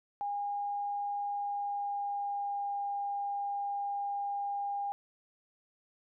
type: tone with pitch glide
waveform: sine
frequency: 813 to 806.5 Hz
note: G#5 to G5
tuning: -37 to +49 cents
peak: -32 dBFS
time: 0.21-4.92 s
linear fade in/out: 0 ms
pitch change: -14 cents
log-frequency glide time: 1.26-2.78 s
effects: none